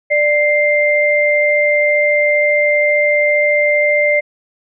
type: tone pair together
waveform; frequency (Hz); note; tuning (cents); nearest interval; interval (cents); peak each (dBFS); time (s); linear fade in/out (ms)
sine; 592.1 / 2095; D5 / C7; +14 / +2; octave + minor seventh; 2188; -13; 0.1-4.21; 20
effects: none